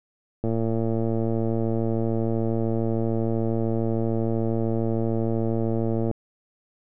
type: click train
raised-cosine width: 2 ms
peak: -13 dBFS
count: 642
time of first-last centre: 0.44-6.113 s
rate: 113 Hz
effects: none